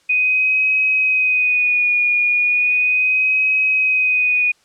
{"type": "tone with vibrato", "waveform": "sine", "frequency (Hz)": 2489, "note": "D#7", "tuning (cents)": 0, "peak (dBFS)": -13, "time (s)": [0.09, 4.52], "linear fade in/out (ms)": 10, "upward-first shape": "sine", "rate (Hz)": 0.36, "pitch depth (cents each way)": 34, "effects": ["white hiss -57 dBFS RMS until 4.64 s", "low-pass 7000 Hz 12 dB/octave"]}